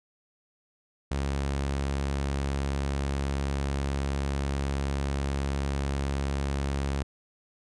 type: tone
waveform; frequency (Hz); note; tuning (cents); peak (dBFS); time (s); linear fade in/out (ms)
sawtooth; 69.3; C#2; 0; -23; 1.11-7.03; 5
effects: resampled to 22050 Hz